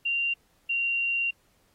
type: tone pair in turn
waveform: sine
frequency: 2772 / 2762 Hz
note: F7 / F7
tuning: -14 / -20 cents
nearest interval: unison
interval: 6 cents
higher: first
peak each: -24 dBFS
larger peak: neither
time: 0.05-0.34 / 0.69-1.31 s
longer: second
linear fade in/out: 10 ms
effects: pink hiss -67 dBFS RMS until 1.74 s + AAC 48 kbps